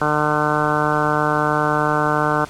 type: harmonic tone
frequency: 150.5 Hz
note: D3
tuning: 43 cents sharp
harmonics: 1 / 2 / 3 / 4 / 5 / 6 / 7 / 8 / 9 / 10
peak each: -25 / -25 / -25 / -25 / -25 / -25 / -25 / -25 / -25 / -25 dBFS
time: 0.01-2.45 s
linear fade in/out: 5 ms
effects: pink hiss -40 dBFS RMS until 2.49 s + low-pass 10000 Hz 12 dB/octave